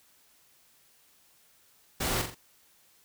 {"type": "noise with echo", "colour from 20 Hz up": "pink", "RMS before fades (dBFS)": -30, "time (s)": [2, 2.22], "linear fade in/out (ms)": 10, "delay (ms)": 43, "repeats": 3, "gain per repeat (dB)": -6, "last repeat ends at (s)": 2.349, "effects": ["white hiss -63 dBFS RMS until 3.04 s"]}